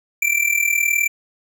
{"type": "tone with amplitude modulation", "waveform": "square", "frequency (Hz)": 2349, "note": "D7", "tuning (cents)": 0, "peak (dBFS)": -13, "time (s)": [0.22, 1.08], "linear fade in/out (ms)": 5, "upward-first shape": "sine", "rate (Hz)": 39.4, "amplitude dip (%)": 80, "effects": []}